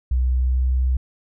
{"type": "tone with pitch glide", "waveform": "sine", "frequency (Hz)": [62.9, 63.85], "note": ["B1", "C2"], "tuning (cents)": [32, -42], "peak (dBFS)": -16, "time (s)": [0.11, 0.97], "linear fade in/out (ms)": 5, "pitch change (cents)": 26, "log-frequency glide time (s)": [0.22, 0.7], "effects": []}